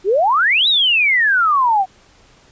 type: exponential two-way sweep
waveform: sine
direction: up then down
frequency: 354.2 to 3951 to 736 Hz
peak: -11 dBFS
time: 0.04-1.86 s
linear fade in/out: 50 ms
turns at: 0.68 s
effects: pink hiss -50 dBFS RMS until 2.51 s + resampled to 16000 Hz